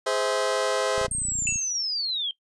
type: chord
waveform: sawtooth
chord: Ab augmented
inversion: none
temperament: just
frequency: 415.3 / 519.1 / 648.9 Hz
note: Ab4 / C5 / E5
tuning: 0 / -14 / -27 cents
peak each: -25 / -22 / -24 dBFS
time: 0.06-1.07 s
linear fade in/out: 10 ms
type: click train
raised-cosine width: 5 ms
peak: -26 dBFS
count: 18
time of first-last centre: 0.98-1.558 s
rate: 29.4 Hz
type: linear sweep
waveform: sine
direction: down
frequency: 8640 to 3136 Hz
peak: -25 dBFS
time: 1.11-2.31 s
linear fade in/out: 2 ms
type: tone with exponential decay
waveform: square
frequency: 2669 Hz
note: E7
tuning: 21 cents sharp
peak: -22 dBFS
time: 1.47-1.71 s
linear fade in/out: 1 ms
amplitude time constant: 52 ms
effects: noise-tail reverb RT60 0.1 s tail -18 dB re dry + resampled to 22050 Hz